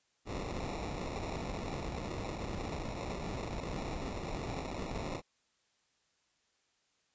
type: noise with sample-and-hold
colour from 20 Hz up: pink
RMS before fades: -39 dBFS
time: 0.25-5.22 s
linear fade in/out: 50 ms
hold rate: 1575 Hz
effects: white hiss -75 dBFS RMS until 7.14 s + resampled to 16000 Hz